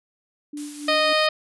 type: tone with tremolo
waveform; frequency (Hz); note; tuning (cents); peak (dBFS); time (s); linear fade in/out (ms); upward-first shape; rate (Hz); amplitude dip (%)
sine; 293.7; D4; 0; -29; 0.53-1.13; 5; sine; 3.5; 65
type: noise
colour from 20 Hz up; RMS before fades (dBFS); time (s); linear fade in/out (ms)
blue; -37; 0.57-1.27; 2
type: harmonic tone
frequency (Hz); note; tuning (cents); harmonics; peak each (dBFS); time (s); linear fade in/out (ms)
619; D#5; -9; 1 / 2 / 3 / 4 / 5 / 6 / 7 / 8; -21 / -24 / -26 / -27 / -28 / -29 / -29 / -30; 0.88-1.29; 5
effects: resampled to 24000 Hz